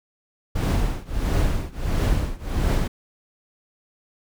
brown noise with tremolo, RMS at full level -18 dBFS, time 0.55-2.88 s, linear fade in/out 10 ms, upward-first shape triangle, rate 1.5 Hz, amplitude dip 95%, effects none

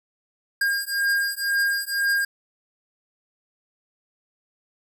square beating tone pair, 1613 / 1615 Hz, G6 / G#6, +49 / -49 cents, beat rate 2 Hz, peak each -25 / -25 dBFS, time 0.61-2.25 s, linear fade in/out 5 ms, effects none

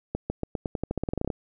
accelerating click train, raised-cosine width 2 ms, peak -14 dBFS, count 17, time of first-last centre 0.15-1.302 s, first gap 150 ms, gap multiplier 0.89, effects none

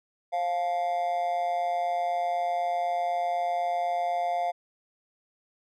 triangle tone with amplitude modulation, 700 Hz, F5, 4 cents sharp, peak -20 dBFS, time 0.32-4.52 s, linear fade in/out 20 ms, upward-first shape sine, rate 168 Hz, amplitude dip 70%, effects none

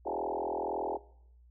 sine tone with frequency modulation, 617 Hz, D#5, 15 cents flat, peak -31 dBFS, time 0.05-0.98 s, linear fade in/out 20 ms, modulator 41.8 Hz, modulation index 6.8, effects noise-tail reverb RT60 0.7 s tail -20 dB re dry + added 60 Hz sine -56 dBFS peak until 1.5 s

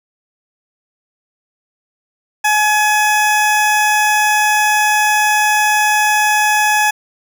20% pulse tone, 846 Hz, G#5, 32 cents sharp, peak -6 dBFS, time 2.44-6.91 s, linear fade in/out 10 ms, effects none

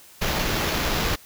pink noise with sample-and-hold, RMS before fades -24 dBFS, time 0.21-1.16 s, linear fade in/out 10 ms, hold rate 8820 Hz, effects white hiss -49 dBFS RMS until 1.25 s

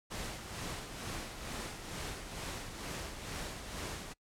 pink noise with tremolo, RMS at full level -40 dBFS, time 0.1-4.14 s, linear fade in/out 20 ms, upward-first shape sine, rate 2.2 Hz, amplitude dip 50%, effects noise-tail reverb RT60 0.1 s tail -23 dB re dry + low-pass 10000 Hz 12 dB/octave

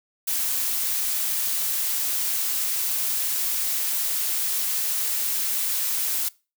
blue noise, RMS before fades -25 dBFS, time 0.27-6.29 s, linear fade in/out 10 ms, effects noise-tail reverb RT60 0.3 s tail -22 dB re dry

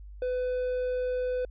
triangle tone, 502 Hz, B4, 28 cents sharp, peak -25 dBFS, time 0.22-1.45 s, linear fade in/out 2 ms, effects added 50 Hz sine -42 dBFS peak until 1.5 s + resampled to 11025 Hz

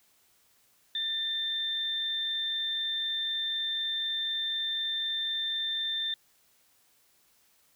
sine tone pair together, 1788 / 3576 Hz, A6 / A7, +27 / +27 cents, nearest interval octave, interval 1200 cents, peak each -40 / -29 dBFS, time 0.95-6.14 s, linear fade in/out 2 ms, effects white hiss -66 dBFS RMS until 7.75 s

